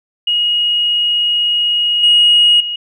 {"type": "tone with level steps", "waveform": "sine", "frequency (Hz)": 2884, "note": "F#7", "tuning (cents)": -45, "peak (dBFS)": [-11, -5, -18], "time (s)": [0.27, 2.76], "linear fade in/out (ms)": 5, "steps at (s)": [2.03, 2.6], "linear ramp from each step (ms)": 5, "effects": ["tanh soft clip ceiling -2 dBFS"]}